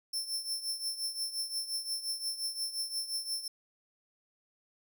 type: tone with tremolo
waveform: sawtooth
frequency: 5350 Hz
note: E8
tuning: 25 cents sharp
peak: -28 dBFS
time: 0.13-3.48 s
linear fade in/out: 5 ms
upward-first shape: triangle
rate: 5.7 Hz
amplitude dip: 80%
effects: none